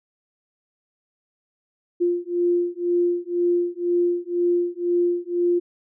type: beating tone pair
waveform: sine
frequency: 348.9 / 350.9 Hz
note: F4 / F4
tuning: -2 / +8 cents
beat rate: 2 Hz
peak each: -22 dBFS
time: 2-5.6 s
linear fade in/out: 20 ms
effects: none